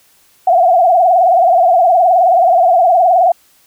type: tone with vibrato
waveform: sine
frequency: 709 Hz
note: F5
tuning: 26 cents sharp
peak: -6 dBFS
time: 0.47-3.32 s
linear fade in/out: 5 ms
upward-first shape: triangle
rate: 19 Hz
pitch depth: 140 cents each way
effects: white hiss -51 dBFS RMS until 3.66 s